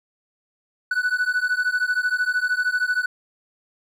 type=beating tone pair; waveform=triangle; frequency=1480 / 1493 Hz; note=F#6 / F#6; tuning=0 / +15 cents; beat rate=13 Hz; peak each=-21 dBFS; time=0.91-3.06 s; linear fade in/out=5 ms; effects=none